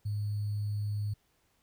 sine tone with sample-and-hold, 103.83 Hz, G#2, in tune, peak -30 dBFS, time 0.05-1.14 s, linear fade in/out 10 ms, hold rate 4410 Hz, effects pink hiss -72 dBFS RMS until 1.62 s

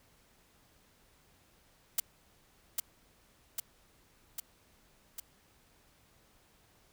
blue noise with echo, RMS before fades -28 dBFS, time 1.98-2 s, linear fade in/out 5 ms, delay 800 ms, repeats 4, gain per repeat -3 dB, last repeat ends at 5.2 s, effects pink hiss -66 dBFS RMS until 6.92 s

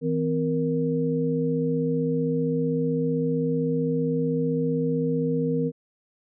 sine tone cluster, 161 / 256.6 / 467.1 Hz, E3 / C4 / A#4, -41 / -34 / +3 cents, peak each -26 dBFS, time 0.01-5.72 s, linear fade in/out 50 ms, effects none

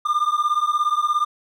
triangle beating tone pair, 1195 / 1212 Hz, D6 / D#6, +30 / -46 cents, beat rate 17 Hz, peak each -19 dBFS, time 0.05-1.25 s, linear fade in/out 10 ms, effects none

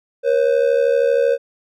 triangle ring-modulated tone, 512 Hz, C5, 38 cents flat, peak -8 dBFS, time 0.23-1.38 s, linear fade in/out 50 ms, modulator 36.4 Hz, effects none

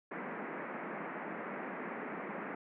pink band-pass noise, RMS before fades -42 dBFS, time 0.11-2.55 s, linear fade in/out 5 ms, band 180 to 2200 Hz, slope 48 dB/octave, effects none

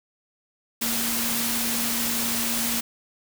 sine tone in noise, 233.1 Hz, A#3, in tune, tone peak -31 dBFS, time 0.81-2.81 s, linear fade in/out 10 ms, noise white, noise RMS -26 dBFS, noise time 0.81-2.81 s, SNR -8 dB, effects none

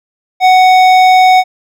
sine tone with hard clipping, 743 Hz, F#5, 7 cents sharp, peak -5 dBFS, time 0.4-1.44 s, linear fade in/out 50 ms, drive 12 dB, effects none

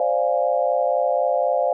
sine chord, D half-diminished seventh, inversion third, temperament equal, 523.3 / 587.3 / 698.5 / 830.6 Hz, C5 / D5 / F5 / Ab5, 0 / 0 / 0 / 0 cents, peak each -22 / -22 / -22 / -28 dBFS, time 0-1.73 s, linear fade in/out 2 ms, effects none

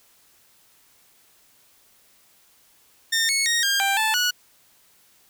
15% pulse tone with pitch steps, 1819 / 2199 / 1868 / 1607 / 788 / 876 / 1465 Hz, A#6 / C#7 / A#6 / G6 / G5 / A5 / F#6, -43 / -14 / +3 / +43 / +9 / -8 / -18 cents, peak -13 dBFS, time 3.12-4.31 s, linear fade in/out 10 ms, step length 170 ms, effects white hiss -58 dBFS RMS until 5.29 s

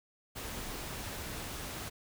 pink noise, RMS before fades -41 dBFS, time 0.35-1.9 s, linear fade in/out 20 ms, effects none

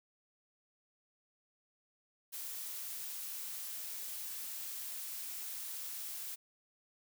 blue noise, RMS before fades -43 dBFS, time 2.32-6.36 s, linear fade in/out 20 ms, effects none

